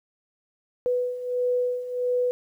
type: beating tone pair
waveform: sine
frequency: 493.9 / 495.4 Hz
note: B4 / B4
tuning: 0 / +5 cents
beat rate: 1.5 Hz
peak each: -29 / -24 dBFS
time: 0.86-2.31 s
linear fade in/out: 0 ms
effects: 10-bit